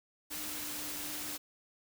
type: tone in noise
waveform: sine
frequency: 298.9 Hz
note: D4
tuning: 31 cents sharp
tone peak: -49 dBFS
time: 0.3-1.38 s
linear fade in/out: 20 ms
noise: white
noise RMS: -40 dBFS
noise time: 0.3-1.38 s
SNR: -12 dB
effects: none